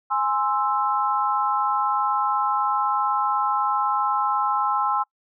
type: chord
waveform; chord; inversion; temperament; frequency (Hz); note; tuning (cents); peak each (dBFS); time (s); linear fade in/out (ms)
sine; Ab augmented; none; equal; 830.6 / 1046.5 / 1318.5; Ab5 / C6 / E6; 0 / 0 / 0; -24; 0.1-5.04; 20
effects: noise-tail reverb RT60 0.1 s tail -25 dB re dry